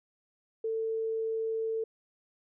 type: tone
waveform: sine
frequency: 446.5 Hz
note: A4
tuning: 25 cents sharp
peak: -29 dBFS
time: 0.64-1.84 s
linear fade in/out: 5 ms
effects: none